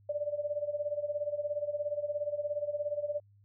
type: tone with tremolo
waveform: sine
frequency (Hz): 588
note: D5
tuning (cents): +2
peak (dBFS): -28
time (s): 0.09-3.2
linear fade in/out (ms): 5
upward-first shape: sine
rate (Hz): 17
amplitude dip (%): 80
effects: added 101 Hz sine -59 dBFS peak until 3.44 s